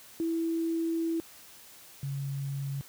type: tone pair in turn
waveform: sine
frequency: 329.6 / 138.58 Hz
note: E4 / C#3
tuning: 0 / 0 cents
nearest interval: octave + minor third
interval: 1500 cents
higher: first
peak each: -27 / -31 dBFS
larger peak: first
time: 0.2-1.2 / 2.03-2.81 s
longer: first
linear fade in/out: 0 ms
effects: white hiss -52 dBFS RMS until 2.88 s + high-pass 60 Hz 12 dB/octave